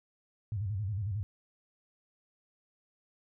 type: tone with vibrato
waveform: sine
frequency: 100.9 Hz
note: G#2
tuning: 49 cents flat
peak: -31 dBFS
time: 0.52-1.23 s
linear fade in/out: 0 ms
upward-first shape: square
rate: 11 Hz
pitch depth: 130 cents each way
effects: none